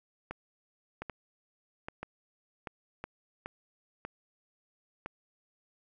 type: two click trains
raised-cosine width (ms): 0.5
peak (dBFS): -23 / -23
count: 5 / 5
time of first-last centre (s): 1.02-5.06 / 0.31-3.46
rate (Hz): 0.99 / 1.27
effects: none